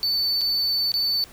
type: tone with dropouts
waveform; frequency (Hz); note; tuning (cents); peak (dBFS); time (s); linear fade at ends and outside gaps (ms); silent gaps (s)
triangle; 4509; C#8; +29; -19; 0.03-1.24; 0; 0.41-0.415 / 0.918-0.94
effects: pink hiss -47 dBFS RMS until 1.32 s